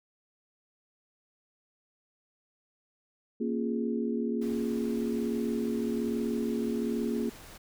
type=chord; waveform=sine; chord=Bb minor seventh; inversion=none; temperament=equal with one note detuned; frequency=233.1 / 274.3 / 349.2 / 415.3 Hz; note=Bb3 / Db4 / F4 / Ab4; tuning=0 / -18 / 0 / 0 cents; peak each=-30 / -36 / -36 / -35 dBFS; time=3.4-7.3 s; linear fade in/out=10 ms
type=noise; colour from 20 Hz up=pink; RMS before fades=-49 dBFS; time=4.41-7.58 s; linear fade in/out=10 ms
effects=none